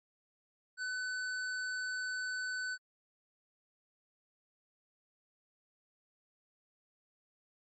square tone, 1506 Hz, F#6, 30 cents sharp, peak -36 dBFS, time 0.77-2.78 s, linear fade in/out 50 ms, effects MP3 32 kbps

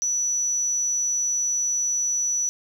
sine tone, 5920 Hz, F#8, in tune, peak -21 dBFS, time 0.02-2.49 s, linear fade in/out 0 ms, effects 8-bit

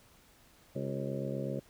harmonic tone with a mistuned harmonic, 68 Hz, C#2, 33 cents flat, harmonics 2 / 3 / 4 / 5 / 6 / 7 / 8 / 9, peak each -38 / -40 / -43 / -43 / -45 / -45 / -40 / -47 dBFS, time 0.75-1.6 s, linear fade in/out 10 ms, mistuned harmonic 5, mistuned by +80 cents, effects pink hiss -62 dBFS RMS until 1.69 s

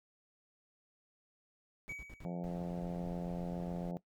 brown noise bursts, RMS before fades -50 dBFS, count 4, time 1.88-2.246 s, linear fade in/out 0 ms, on 42 ms, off 66 ms
triangle tone with exponential decay, 2269 Hz, C#7, 40 cents sharp, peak -38 dBFS, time 1.89-2.45 s, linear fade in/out 5 ms, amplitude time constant 120 ms
harmonic tone, 87.31 Hz, F2, in tune, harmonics 2 / 3 / 4 / 5 / 6 / 7 / 8 / 9 / 10, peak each -38 / -49 / -50 / -51 / -49 / -50 / -51 / -56 / -59 dBFS, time 2.25-3.97 s, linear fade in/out 0 ms
brown noise, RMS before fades -50 dBFS, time 2.44-3.91 s, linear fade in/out 0 ms
effects noise-tail reverb RT60 0.1 s tail -18 dB re dry

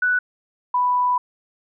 sine tone pair in turn, 1483 / 989.8 Hz, F#6 / B5, +4 / +4 cents, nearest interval perfect fifth, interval 700 cents, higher first, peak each -16 dBFS, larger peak neither, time 0.02-0.19 / 0.74-1.18 s, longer second, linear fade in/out 5 ms, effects none

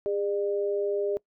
sine tone pair together, 406.2 / 600.1 Hz, G#4 / D5, -38 / +37 cents, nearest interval perfect fifth, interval 675 cents, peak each -26 / -31 dBFS, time 0.06-1.17 s, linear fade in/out 0 ms, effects noise-tail reverb RT60 0.1 s tail -23 dB re dry

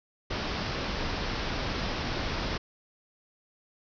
pink low-pass noise, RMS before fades -32 dBFS, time 0.3-2.58 s, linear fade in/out 10 ms, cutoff 5600 Hz, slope 96 dB/octave, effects none

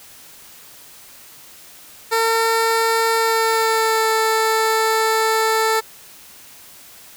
15% pulse tone with pitch glide, 452.8 to 442.7 Hz, A4 to A4, +50 to +11 cents, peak -9 dBFS, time 2.11-5.81 s, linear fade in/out 20 ms, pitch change -39 cents, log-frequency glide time 3.14-4.1 s, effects white hiss -43 dBFS RMS until 7.16 s

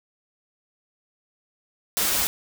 white noise with comb filter, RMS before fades -23 dBFS, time 1.97-2.27 s, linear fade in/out 0 ms, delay 7.8 ms, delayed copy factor -0.7, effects none

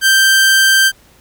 sawtooth tone, 1568 Hz, G6, in tune, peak -4 dBFS, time 0.01-0.92 s, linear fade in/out 50 ms, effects pink hiss -48 dBFS RMS until 1.2 s

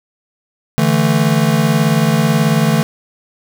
square chord, D suspended second, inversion none, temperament just, 146.83 / 165.19 / 220.2 Hz, D3 / E3 / A3, 0 / +4 / +2 cents, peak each -16 dBFS, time 0.78-2.83 s, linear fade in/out 0 ms, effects none

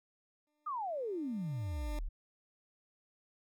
20% pulse tone with exponential growth, 299.3 Hz, D4, 33 cents sharp, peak -37 dBFS, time 0.47-1.99 s, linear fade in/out 1 ms, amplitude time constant 330 ms
sine exponential sweep, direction down, 1274 to 32.39 Hz, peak -35 dBFS, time 0.66-2.09 s, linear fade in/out 10 ms
effects none

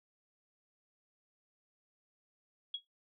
sine tone with exponential decay, 3322 Hz, G#7, in tune, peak -32 dBFS, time 2.74-2.82 s, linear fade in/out 5 ms, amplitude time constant 17 ms, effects noise-tail reverb RT60 0.2 s tail -20 dB re dry

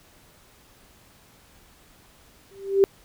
sine tone with exponential growth, 392 Hz, G4, in tune, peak -10 dBFS, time 2.51-2.84 s, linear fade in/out 0 ms, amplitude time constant 71 ms, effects pink hiss -55 dBFS RMS until 3.04 s

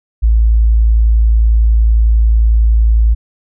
sine tone, 55.5 Hz, A1, 16 cents sharp, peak -6 dBFS, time 0.22-3.15 s, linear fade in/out 20 ms, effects none

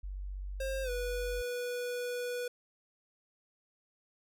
sine tone, 47.78 Hz, G1, 44 cents flat, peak -37 dBFS, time 0.03-1.42 s, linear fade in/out 10 ms
square tone with pitch glide, 534 to 489.7 Hz, C5 to B4, +35 to -15 cents, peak -35 dBFS, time 0.6-2.48 s, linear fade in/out 5 ms, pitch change -150 cents, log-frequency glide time 0.83-0.9 s
effects none

